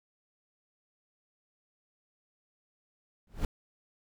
brown noise with exponential growth, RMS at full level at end -26 dBFS, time 3.27-3.45 s, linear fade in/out 2 ms, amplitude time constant 37 ms, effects none

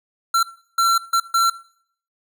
square tone bursts at uneven times, 1355 Hz, E6, 47 cents sharp, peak -15 dBFS, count 4, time 0.34-0.43 / 0.78-0.98 / 1.13-1.2 / 1.34-1.5 s, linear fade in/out 5 ms, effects noise-tail reverb RT60 0.6 s tail -20 dB re dry

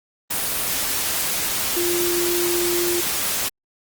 sine tone in noise, 349.2 Hz, F4, in tune, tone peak -21 dBFS, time 1.76-3.01 s, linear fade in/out 10 ms, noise white, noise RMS -23 dBFS, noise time 0.3-3.49 s, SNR -1 dB, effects Opus 24 kbps

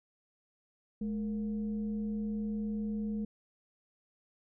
sine tone with frequency modulation, 212.3 Hz, G#3, 38 cents sharp, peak -32 dBFS, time 1.01-3.25 s, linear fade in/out 5 ms, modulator 252 Hz, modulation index 0.37, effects none

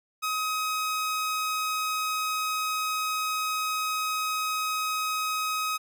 sawtooth tone, 1265 Hz, D#6, 28 cents sharp, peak -23 dBFS, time 0.22-5.78 s, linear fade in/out 20 ms, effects none

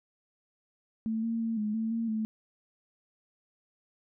sine tone with pitch steps, 222.3 / 228.6 / 226.8 / 211.7 / 223.2 / 228.7 / 218.6 Hz, A3 / A#3 / A#3 / G#3 / A3 / A#3 / A3, +18 / -34 / -47 / +33 / +25 / -33 / -11 cents, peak -28 dBFS, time 1.06-2.25 s, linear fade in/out 0 ms, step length 170 ms, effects none

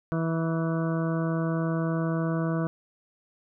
harmonic tone with a mistuned harmonic, 163.4 Hz, E3, 15 cents flat, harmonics 1 / 2 / 3 / 4 / 6 / 7 / 8 / 9, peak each -26 / -31 / -36 / -35 / -43 / -39 / -44 / -41 dBFS, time 0.12-2.67 s, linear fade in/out 0 ms, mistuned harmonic 9, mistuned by +18 cents, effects none

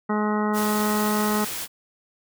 harmonic tone, 211.1 Hz, G#3, 29 cents sharp, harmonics 1 / 2 / 3 / 4 / 5 / 6 / 7 / 9, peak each -23 / -28 / -34 / -30 / -32 / -31 / -37 / -37 dBFS, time 0.09-1.45 s, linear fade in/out 10 ms
white noise, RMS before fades -31 dBFS, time 0.53-1.68 s, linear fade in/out 50 ms
effects none

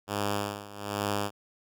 5% pulse tone with tremolo, 102.2 Hz, G#2, 27 cents flat, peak -16 dBFS, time 0.07-1.31 s, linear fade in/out 50 ms, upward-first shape sine, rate 1.2 Hz, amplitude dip 85%, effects none

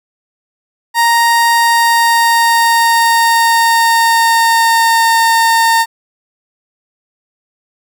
30% pulse tone with pitch glide, 932.3 to 913.1 Hz, A#5 to A#5, 0 to -36 cents, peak -5 dBFS, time 0.94-5.86 s, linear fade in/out 50 ms, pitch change -36 cents, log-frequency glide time 1.48-5.21 s, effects none

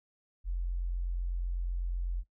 sine tone, 44 Hz, F1, 14 cents sharp, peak -30 dBFS, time 0.44-2.24 s, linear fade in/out 50 ms, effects noise-tail reverb RT60 0.1 s tail -20 dB re dry

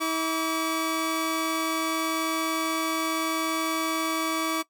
sawtooth tone pair together, 321.6 / 1146 Hz, E4 / D6, -43 / -43 cents, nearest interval octave + minor seventh, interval 2200 cents, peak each -24 dBFS, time 0-4.63 s, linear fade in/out 20 ms, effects noise-tail reverb RT60 0.1 s tail -19 dB re dry

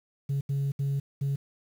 sine tone bursts at uneven times, 139.1 Hz, C#3, 6 cents sharp, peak -23 dBFS, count 4, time 0.29-0.41 / 0.49-0.72 / 0.79-1 / 1.21-1.36 s, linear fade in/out 10 ms, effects tanh soft clip ceiling -24 dBFS + 9-bit

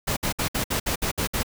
pink noise bursts, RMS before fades -25 dBFS, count 9, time 0.07-1.432 s, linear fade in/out 10 ms, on 98 ms, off 60 ms, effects none

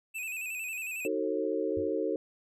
square tone with vibrato, 2573 Hz, E7, 43 cents flat, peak -35 dBFS, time 0.14-1.08 s, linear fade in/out 20 ms, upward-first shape square, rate 11 Hz, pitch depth 53 cents each way
sine chord, D# diminished seventh, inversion none, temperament just, 311.1 / 373.4 / 448 / 537.6 Hz, D#4 / F#4 / A4 / C5, 0 / +16 / +31 / +47 cents, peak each -34 / -34 / -32 / -35 dBFS, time 1.05-2.16 s, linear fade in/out 2 ms
sine tone with exponential decay, 92.5 Hz, F#2, in tune, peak -35 dBFS, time 1.77-1.95 s, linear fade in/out 0 ms, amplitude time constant 39 ms
effects none

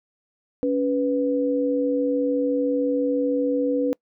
sine tone pair together, 280.2 / 493.9 Hz, C#4 / B4, +19 / 0 cents, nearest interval minor seventh, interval 981 cents, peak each -22 dBFS, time 0.63-3.93 s, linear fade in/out 0 ms, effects noise-tail reverb RT60 0.1 s tail -26 dB re dry

